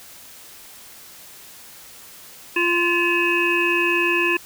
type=harmonic tone with a mistuned harmonic; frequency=345.7 Hz; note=F4; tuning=18 cents flat; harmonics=1 / 3 / 5 / 7 / 8; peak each=-22 / -26 / -25 / -20 / -28 dBFS; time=2.56-4.37 s; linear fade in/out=5 ms; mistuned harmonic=7; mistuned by=+92 cents; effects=white hiss -43 dBFS RMS until 4.45 s